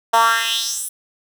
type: tone with high-pass filter sweep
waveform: 10% pulse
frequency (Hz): 228.1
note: A#3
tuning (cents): -37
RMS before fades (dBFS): -18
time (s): 0.13-0.89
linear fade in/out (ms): 10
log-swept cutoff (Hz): 760 to 11000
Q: 3.3
effects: none